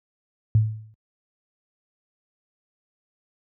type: tone with exponential decay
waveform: sine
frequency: 108.9 Hz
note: A2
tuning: 17 cents flat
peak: -11 dBFS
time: 0.55-0.94 s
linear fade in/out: 0 ms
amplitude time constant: 84 ms
effects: high-pass 60 Hz 12 dB/octave